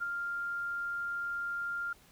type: tone with ADSR envelope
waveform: sine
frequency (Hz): 1396.9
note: F6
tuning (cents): 0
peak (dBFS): -30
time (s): 0-1.93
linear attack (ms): 26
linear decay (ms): 17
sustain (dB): -3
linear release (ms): 4
effects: pink hiss -61 dBFS RMS until 2.11 s